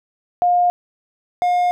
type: tone pair in turn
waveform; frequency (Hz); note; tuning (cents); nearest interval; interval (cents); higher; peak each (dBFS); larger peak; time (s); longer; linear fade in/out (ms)
sine / triangle; 710 / 713.5; F5 / F5; +28 / +37; unison; 9; second; -12; neither; 0.42-0.7 / 1.42-1.71; second; 0
effects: none